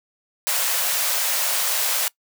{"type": "high-pass noise", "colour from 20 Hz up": "white", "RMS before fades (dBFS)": -22, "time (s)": [0.47, 2.08], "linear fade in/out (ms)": 0, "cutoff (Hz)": 490, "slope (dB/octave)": 96, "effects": ["noise-tail reverb RT60 0.1 s tail -22 dB re dry"]}